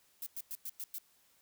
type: noise bursts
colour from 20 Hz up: violet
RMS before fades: -41 dBFS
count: 6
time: 0.22-0.984 s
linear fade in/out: 2 ms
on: 44 ms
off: 100 ms
effects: white hiss -69 dBFS RMS until 1.41 s